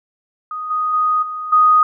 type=tone with level steps; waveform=sine; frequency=1244.5 Hz; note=D#6; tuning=in tune; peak=-23 / -16 / -13 / -23 / -8 dBFS; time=0.51-1.83 s; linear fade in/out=2 ms; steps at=0.7 / 0.93 / 1.22 / 1.52 s; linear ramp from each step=10 ms; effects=none